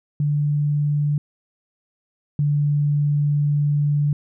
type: tone pair in turn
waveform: sine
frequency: 146.83 / 146.11 Hz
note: D3 / D3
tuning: 0 / -9 cents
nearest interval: unison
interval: 9 cents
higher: first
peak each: -17 / -16 dBFS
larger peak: second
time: 0.2-1.18 / 2.39-4.13 s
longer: second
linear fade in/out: 2 ms
effects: none